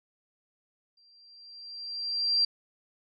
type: tone with exponential growth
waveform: sine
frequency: 4728 Hz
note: D8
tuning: 11 cents sharp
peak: -20 dBFS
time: 0.97-2.45 s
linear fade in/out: 5 ms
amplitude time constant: 320 ms
effects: none